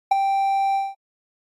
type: tone with ADSR envelope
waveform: triangle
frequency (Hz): 784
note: G5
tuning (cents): 0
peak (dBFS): -8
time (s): 0.11-0.95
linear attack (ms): 8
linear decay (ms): 15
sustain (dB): -8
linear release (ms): 200
effects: AAC 48 kbps